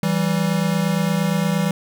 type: tone pair together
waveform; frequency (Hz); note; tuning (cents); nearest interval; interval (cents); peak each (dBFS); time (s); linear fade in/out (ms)
square; 164.81 / 193.46; E3 / G3; 0 / -23; minor third; 277; -21; 0.03-1.71; 2
effects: none